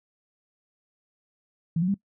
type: tone with pitch steps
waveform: sine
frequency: 165 / 180.98 / 198.5 Hz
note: E3 / F#3 / G3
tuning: +2 / -38 / +22 cents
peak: -21 dBFS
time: 1.76-1.943 s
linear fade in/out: 5 ms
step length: 61 ms
effects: noise-tail reverb RT60 0.1 s tail -20 dB re dry